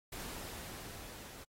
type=noise with level ramp; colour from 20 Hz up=pink; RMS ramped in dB=-44 to -52 dBFS; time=0.12-1.44 s; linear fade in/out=5 ms; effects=AAC 48 kbps